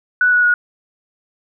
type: tone with pitch steps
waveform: sine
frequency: 1480 / 1465.5 / 1451.2 Hz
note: F#6 / F#6 / F#6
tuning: 0 / -17 / -34 cents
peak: -10 dBFS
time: 0.21-0.54 s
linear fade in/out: 2 ms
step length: 110 ms
effects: none